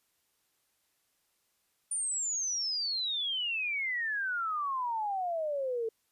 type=exponential sweep; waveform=sine; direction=down; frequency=9397 to 440 Hz; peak=-30 dBFS; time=1.91-5.89 s; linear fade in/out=5 ms; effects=white hiss -75 dBFS RMS until 6.11 s + resampled to 32000 Hz